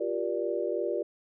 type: chord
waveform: sine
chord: G minor seventh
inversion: third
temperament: equal with one note detuned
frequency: 349.2 / 392 / 475.4 / 587.3 Hz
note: F4 / G4 / Bb4 / D5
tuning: 0 / 0 / +34 / 0 cents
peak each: -33 dBFS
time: 0-1.03 s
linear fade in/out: 10 ms
effects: none